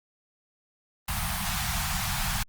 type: band-stop noise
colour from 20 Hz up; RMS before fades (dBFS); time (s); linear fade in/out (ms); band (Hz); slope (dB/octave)
pink; -29; 1.08-2.43; 5; 210 to 680; 96
effects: Opus 32 kbps